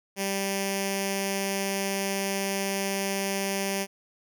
5% pulse tone with notch filter, 196 Hz, G3, in tune, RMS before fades -29 dBFS, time 0.16-3.87 s, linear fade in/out 50 ms, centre 1300 Hz, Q 0.66, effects none

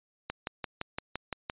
click train, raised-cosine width 0.3 ms, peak -17 dBFS, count 8, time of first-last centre 0.3-1.499 s, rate 5.84 Hz, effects resampled to 8000 Hz

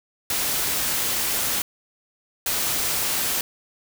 white noise bursts at uneven times, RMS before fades -24 dBFS, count 2, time 0.3-1.62 / 2.46-3.41 s, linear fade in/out 2 ms, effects none

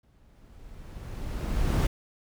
brown noise with exponential growth, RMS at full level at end -21 dBFS, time 0.03-1.87 s, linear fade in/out 5 ms, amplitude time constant 400 ms, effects none

